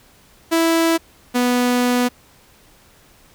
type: tone pair in turn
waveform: sawtooth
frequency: 329.6 / 246.3 Hz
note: E4 / B3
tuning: 0 / -5 cents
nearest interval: perfect fourth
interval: 505 cents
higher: first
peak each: -10 / -11 dBFS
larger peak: first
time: 0.51-0.98 / 1.34-2.09 s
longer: second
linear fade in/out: 20 ms
effects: pink hiss -51 dBFS RMS until 3.34 s

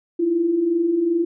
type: tone pair together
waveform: sine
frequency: 317.4 / 340 Hz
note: D#4 / F4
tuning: +35 / -46 cents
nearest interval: minor second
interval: 119 cents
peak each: -26 / -17 dBFS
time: 0.19-1.25 s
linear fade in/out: 10 ms
effects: none

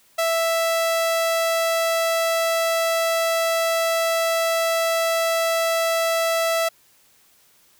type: tone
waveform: sawtooth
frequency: 660 Hz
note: E5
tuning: 2 cents sharp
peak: -15 dBFS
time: 0.18-6.69 s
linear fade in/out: 10 ms
effects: white hiss -57 dBFS RMS until 7.79 s

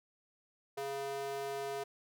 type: tone with high-pass filter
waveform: square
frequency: 138.4 Hz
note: C#3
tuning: 2 cents flat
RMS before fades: -39 dBFS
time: 0.77-1.84 s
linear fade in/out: 10 ms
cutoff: 520 Hz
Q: 8.6
effects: none

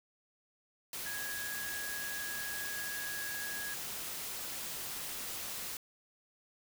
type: tone in noise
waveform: sine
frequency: 1659 Hz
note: G#6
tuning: 2 cents flat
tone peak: -40 dBFS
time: 1.06-3.74 s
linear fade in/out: 2 ms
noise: white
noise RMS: -41 dBFS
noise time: 0.93-5.77 s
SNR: -2 dB
effects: none

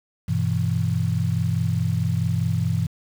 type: chord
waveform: sine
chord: E minor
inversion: first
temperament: just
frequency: 98.89 / 123.61 / 164.81 Hz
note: G2 / B2 / E3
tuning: +16 / +2 / 0 cents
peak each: -24 / -24 / -24 dBFS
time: 0.28-2.87 s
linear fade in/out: 10 ms
effects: 7-bit

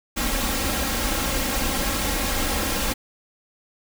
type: noise with comb filter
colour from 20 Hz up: pink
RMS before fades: -24 dBFS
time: 0.16-2.94 s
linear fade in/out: 20 ms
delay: 3.7 ms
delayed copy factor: +0.7
effects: none

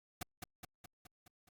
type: noise with echo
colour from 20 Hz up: pink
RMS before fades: -40 dBFS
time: 0.21-0.23 s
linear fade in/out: 5 ms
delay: 210 ms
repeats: 6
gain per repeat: -4 dB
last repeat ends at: 1.49 s
effects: Opus 48 kbps

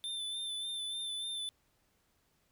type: tone with vibrato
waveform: square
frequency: 3548 Hz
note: A7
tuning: 14 cents sharp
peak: -37 dBFS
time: 0.04-1.49 s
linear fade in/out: 0 ms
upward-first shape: sine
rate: 3.4 Hz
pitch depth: 30 cents each way
effects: pink hiss -74 dBFS RMS until 2.51 s

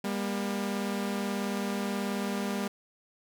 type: tone pair together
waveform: sawtooth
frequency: 200 / 238.5 Hz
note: G3 / A#3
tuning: +35 / +40 cents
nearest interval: minor third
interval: 305 cents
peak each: -27 / -31 dBFS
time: 0.04-2.68 s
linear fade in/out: 5 ms
effects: none

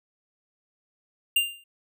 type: tone with exponential decay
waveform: square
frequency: 2794 Hz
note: F7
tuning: in tune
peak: -17 dBFS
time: 1.36-1.64 s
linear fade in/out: 5 ms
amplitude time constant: 60 ms
effects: none

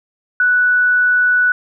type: tone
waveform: sine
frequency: 1480 Hz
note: F#6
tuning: in tune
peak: -10 dBFS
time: 0.4-1.52 s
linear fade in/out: 2 ms
effects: none

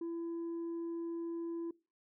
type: tone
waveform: sine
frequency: 335.8 Hz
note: E4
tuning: 32 cents sharp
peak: -34 dBFS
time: 0.01-1.71 s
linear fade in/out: 5 ms
effects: noise-tail reverb RT60 0.3 s tail -23 dB re dry + tanh soft clip ceiling -36 dBFS

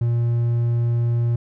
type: tone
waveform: triangle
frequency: 118.2 Hz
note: A#2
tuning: 24 cents sharp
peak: -15 dBFS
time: 0.01-1.36 s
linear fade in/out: 5 ms
effects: none

